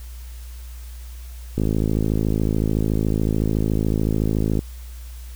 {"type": "click train", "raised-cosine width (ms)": 3, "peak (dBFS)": -8, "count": 163, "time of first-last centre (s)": [1.58, 4.591], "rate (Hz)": 53.8, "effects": ["added 60 Hz sine -33 dBFS peak until 5.35 s", "white hiss -48 dBFS RMS until 5.35 s"]}